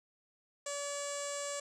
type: tone with low-pass filter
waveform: sawtooth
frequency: 572 Hz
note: D5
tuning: 46 cents flat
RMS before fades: -39 dBFS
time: 0.66-1.6 s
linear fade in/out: 5 ms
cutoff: 7600 Hz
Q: 7.5
effects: none